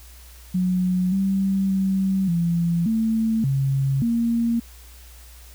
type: tone with pitch steps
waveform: sine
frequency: 182.8 / 193.8 / 191.8 / 170 / 222.9 / 136 / 232.6 Hz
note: F#3 / G3 / G3 / F3 / A3 / C#3 / A#3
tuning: -21 / -20 / -37 / -46 / +23 / -33 / -4 cents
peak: -18 dBFS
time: 0.54-4.6 s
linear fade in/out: 10 ms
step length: 580 ms
effects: added 60 Hz sine -43 dBFS peak until 5.54 s + white hiss -49 dBFS RMS until 5.54 s